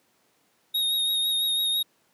square tone with vibrato, 3741 Hz, A#7, 5 cents sharp, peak -23 dBFS, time 0.74-1.83 s, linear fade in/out 10 ms, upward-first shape triangle, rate 6 Hz, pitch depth 30 cents each way, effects pink hiss -66 dBFS RMS until 2.13 s + high-pass 200 Hz 12 dB/octave

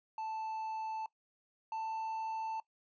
triangle tone pair in turn, 880 / 887.1 Hz, A5 / A5, 0 / +14 cents, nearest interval unison, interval 14 cents, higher second, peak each -35 / -34 dBFS, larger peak second, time 0.18-1.06 / 1.72-2.6 s, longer neither, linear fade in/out 2 ms, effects noise-tail reverb RT60 0.1 s tail -20 dB re dry + resampled to 16000 Hz

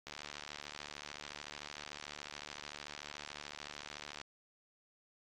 click train, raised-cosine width 0.2 ms, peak -27 dBFS, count 306, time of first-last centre 0.07-4.214 s, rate 73.6 Hz, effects AAC 32 kbps

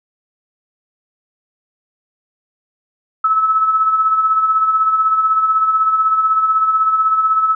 sine tone with tremolo, 1300 Hz, E6, 24 cents flat, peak -9 dBFS, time 3.24-7.55 s, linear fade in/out 5 ms, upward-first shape sine, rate 16 Hz, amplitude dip 50%, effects none

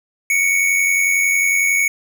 square tone pair together, 2217 / 2308 Hz, C#7 / D7, 0 / -31 cents, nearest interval minor second, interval 69 cents, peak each -15 / -23 dBFS, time 0.3-1.88 s, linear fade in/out 2 ms, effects none

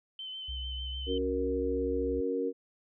sine tone with vibrato, 3068 Hz, G7, 38 cents flat, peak -38 dBFS, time 0.19-1.18 s, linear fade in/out 2 ms, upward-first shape sine, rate 6.7 Hz, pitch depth 21 cents each way
sine tone with pitch glide, 62.3 to 65.36 Hz, B1 to C2, +16 to -1 cents, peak -36 dBFS, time 0.48-2.21 s, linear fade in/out 10 ms, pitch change +83 cents, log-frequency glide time 0.77-1.18 s
sine chord, F# major, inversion second, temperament equal, 277.2 / 370 / 466.2 Hz, C#4 / F#4 / A#4, 0 / 0 / 0 cents, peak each -34 / -35 / -31 dBFS, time 1.06-2.53 s, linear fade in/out 50 ms
effects none

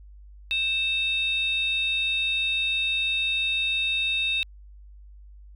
sine tone pair together, 2637 / 3703 Hz, E7 / A#7, 0 / -12 cents, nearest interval tritone, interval 588 cents, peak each -24 / -25 dBFS, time 0.51-4.43 s, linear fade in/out 0 ms, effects tanh soft clip ceiling -16 dBFS + added 50 Hz sine -44 dBFS peak until 5.55 s

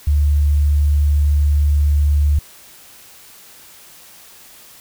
sine tone, 73.1 Hz, D2, 7 cents flat, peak -11 dBFS, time 0.07-2.39 s, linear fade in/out 5 ms, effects white hiss -43 dBFS RMS until 4.8 s

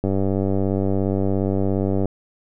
click train, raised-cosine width 2 ms, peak -9 dBFS, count 197, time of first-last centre 0.04-2.056 s, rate 97.2 Hz, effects none

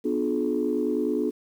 sine chord, B diminished seventh, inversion none, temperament just, 246.9 / 296.3 / 355.6 / 426.7 Hz, B3 / D4 / F4 / Ab4, 0 / +15 / +31 / +47 cents, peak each -28 / -27 / -29 / -27 dBFS, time 0.04-1.31 s, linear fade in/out 20 ms, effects tanh soft clip ceiling -14 dBFS + 9-bit

